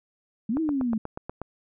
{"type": "exponential two-way sweep", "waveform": "sine", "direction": "up then down", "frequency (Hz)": [203.3, 329.8, 213.9], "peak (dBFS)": -23, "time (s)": [0.49, 0.98], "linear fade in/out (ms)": 5, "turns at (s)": 0.6}
{"type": "click train", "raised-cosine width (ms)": 1, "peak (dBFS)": -19, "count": 8, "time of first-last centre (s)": [0.57, 1.416], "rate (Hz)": 8.27}
{"effects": []}